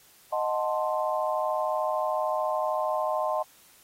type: chord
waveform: sine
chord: D# diminished seventh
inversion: none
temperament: equal with one note detuned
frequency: 622.3 / 735.7 / 880 / 1046.5 Hz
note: D#5 / F#5 / A5 / C6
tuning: 0 / -10 / 0 / 0 cents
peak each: -28 / -32 / -32 / -31 dBFS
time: 0.32-3.43 s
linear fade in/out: 10 ms
effects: white hiss -57 dBFS RMS until 3.83 s + AAC 48 kbps